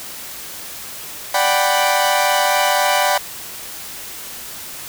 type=chord; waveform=sawtooth; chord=G major seventh; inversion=second; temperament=equal; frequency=587.3 / 740 / 784 / 987.8 Hz; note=D5 / F#5 / G5 / B5; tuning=0 / 0 / 0 / 0 cents; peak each=-16 dBFS; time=1.34-3.18 s; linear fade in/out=5 ms; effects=white hiss -32 dBFS RMS until 4.88 s